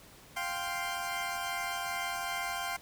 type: chord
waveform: 20% pulse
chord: F suspended second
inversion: none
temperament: equal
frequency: 698.5 / 784 / 1046.5 Hz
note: F5 / G5 / C6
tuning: 0 / 0 / 0 cents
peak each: -33 dBFS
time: 0.36-2.77 s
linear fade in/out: 10 ms
effects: pink hiss -55 dBFS RMS until 2.81 s